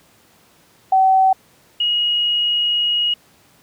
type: tone pair in turn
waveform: sine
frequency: 762 / 2889 Hz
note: G5 / F#7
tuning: -49 / -42 cents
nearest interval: octave + major seventh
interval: 2307 cents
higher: second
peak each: -10 / -15 dBFS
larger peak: first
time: 0.92-1.33 / 1.8-3.14 s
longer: second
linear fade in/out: 5 ms
effects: pink hiss -53 dBFS RMS until 3.62 s + high-pass 100 Hz 12 dB/octave